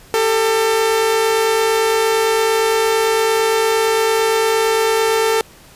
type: tone pair together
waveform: sawtooth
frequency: 398.1 / 446.9 Hz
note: G4 / A4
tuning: +27 / +27 cents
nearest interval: major second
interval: 200 cents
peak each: -18 / -10 dBFS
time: 0.14-5.41 s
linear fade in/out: 0 ms
effects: pink hiss -44 dBFS RMS until 5.75 s + resampled to 32000 Hz